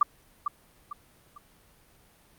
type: tone with echo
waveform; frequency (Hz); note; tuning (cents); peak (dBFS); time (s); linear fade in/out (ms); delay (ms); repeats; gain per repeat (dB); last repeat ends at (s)
sine; 1174.7; D6; 0; -15; 0.01-0.03; 5; 450; 3; -9; 1.38
effects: pink hiss -60 dBFS RMS until 2.38 s + Opus 48 kbps